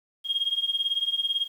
sine tone with tremolo, 3247 Hz, G#7, 40 cents flat, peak -19 dBFS, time 0.24-1.48 s, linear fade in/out 50 ms, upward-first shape triangle, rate 18 Hz, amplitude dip 95%, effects tanh soft clip ceiling -16 dBFS + 9-bit

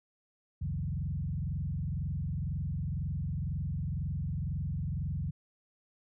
sine tone with frequency modulation, 114.1 Hz, A#2, 37 cents flat, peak -31 dBFS, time 0.61-5.31 s, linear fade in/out 10 ms, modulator 22 Hz, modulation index 2.4, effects none

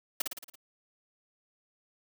white noise with echo, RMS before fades -29 dBFS, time 0.2-0.22 s, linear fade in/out 5 ms, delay 56 ms, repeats 6, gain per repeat -4 dB, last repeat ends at 0.556 s, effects none

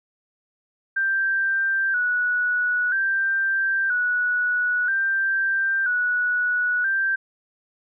sine tone with vibrato, 1521 Hz, F#6, 47 cents sharp, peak -19 dBFS, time 0.96-7.16 s, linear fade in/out 10 ms, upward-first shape square, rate 0.51 Hz, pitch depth 60 cents each way, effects none

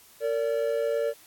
triangle tone pair together, 457.8 / 576 Hz, A#4 / D5, -31 / -34 cents, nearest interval major third, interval 397 cents, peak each -25 dBFS, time 0.2-1.14 s, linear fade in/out 50 ms, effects white hiss -54 dBFS RMS until 1.26 s + AAC 64 kbps

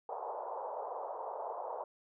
white band-pass noise, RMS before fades -41 dBFS, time 0.09-1.84 s, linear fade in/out 2 ms, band 460 to 990 Hz, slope 48 dB/octave, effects none

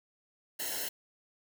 white noise with comb filter, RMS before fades -36 dBFS, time 0.59-0.89 s, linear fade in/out 10 ms, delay 0.84 ms, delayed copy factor -0.9, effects none

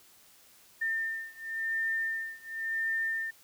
sine beating tone pair, 1803 / 1803.94 Hz, A6 / A6, +42 / +43 cents, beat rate 0.94 Hz, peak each -34 / -33 dBFS, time 0.81-3.31 s, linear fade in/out 10 ms, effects white hiss -59 dBFS RMS until 3.43 s

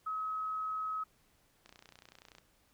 sine tone, 1278 Hz, D#6, 46 cents sharp, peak -34 dBFS, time 0.06-1.04 s, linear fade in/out 10 ms
click train, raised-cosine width 0.2 ms, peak -36 dBFS, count 23, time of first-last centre 1.66-2.384 s, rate 30.4 Hz
effects pink hiss -70 dBFS RMS until 2.73 s

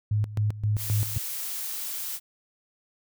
sine tone with tremolo, 105.5 Hz, G#2, 28 cents sharp, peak -21 dBFS, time 0.11-1.18 s, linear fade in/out 5 ms, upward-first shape square, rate 3.8 Hz, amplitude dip 80%
blue noise, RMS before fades -33 dBFS, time 0.76-2.2 s, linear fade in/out 50 ms
effects none

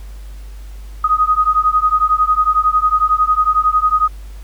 sine beating tone pair, 1244.5 / 1255.5 Hz, D#6 / D#6, 0 / +15 cents, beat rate 11 Hz, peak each -14 dBFS, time 1.04-4.08 s, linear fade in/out 5 ms, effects added 50 Hz sine -29 dBFS peak until 4.43 s + pink hiss -47 dBFS RMS until 4.43 s

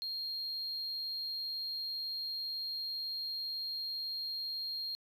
triangle tone, 4226 Hz, C8, 16 cents sharp, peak -34 dBFS, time 0.02-4.95 s, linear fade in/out 0 ms, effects tanh soft clip ceiling -31 dBFS + 12-bit

